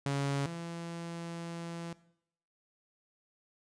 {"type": "tone pair in turn", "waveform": "sawtooth", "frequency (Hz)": [139.9, 168.8], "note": ["C#3", "E3"], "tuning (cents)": [16, 41], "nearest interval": "minor third", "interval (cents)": 325, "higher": "second", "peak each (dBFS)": [-26, -35], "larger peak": "first", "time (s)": [[0.06, 0.46], [0.46, 1.93]], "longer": "second", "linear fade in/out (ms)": 2, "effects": ["noise-tail reverb RT60 0.7 s tail -18 dB re dry", "resampled to 22050 Hz"]}